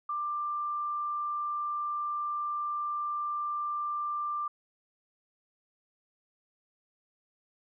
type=tone; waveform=sine; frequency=1185 Hz; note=D6; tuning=15 cents sharp; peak=-30 dBFS; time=0.09-4.48 s; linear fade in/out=5 ms; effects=none